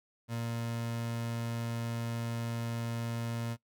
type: tone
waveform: 30% pulse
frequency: 116.54 Hz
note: A#2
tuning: in tune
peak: -31 dBFS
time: 0.28-3.57 s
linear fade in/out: 50 ms
effects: noise-tail reverb RT60 0.1 s tail -20 dB re dry